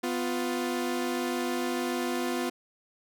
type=tone pair together; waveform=sawtooth; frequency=250 / 351.6 Hz; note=B3 / F4; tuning=+21 / +12 cents; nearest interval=tritone; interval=591 cents; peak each=-27 dBFS; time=0.03-2.5 s; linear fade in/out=10 ms; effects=none